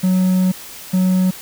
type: tone pair in turn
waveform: triangle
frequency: 185 / 185 Hz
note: F#3 / F#3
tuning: 0 / 0 cents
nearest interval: unison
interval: 0 cents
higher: neither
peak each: -10 dBFS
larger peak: neither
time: 0.03-0.52 / 0.93-1.31 s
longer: first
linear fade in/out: 10 ms
effects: white hiss -35 dBFS RMS until 1.41 s